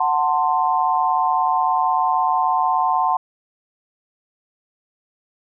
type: chord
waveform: sine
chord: F# diminished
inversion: none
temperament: equal with one note detuned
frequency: 740 / 890.2 / 1046.5 Hz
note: F#5 / A5 / C6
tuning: 0 / +20 / 0 cents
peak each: -20 dBFS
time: 0-3.17 s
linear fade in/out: 5 ms
effects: none